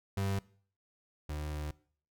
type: tone pair in turn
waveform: 35% pulse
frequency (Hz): 98 / 75.29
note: G2 / D2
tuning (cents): 0 / +44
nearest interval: perfect fourth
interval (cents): 456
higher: first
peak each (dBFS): -29 / -34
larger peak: first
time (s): 0.17-0.39 / 1.29-1.71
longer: second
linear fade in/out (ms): 5
effects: noise-tail reverb RT60 0.5 s tail -21 dB re dry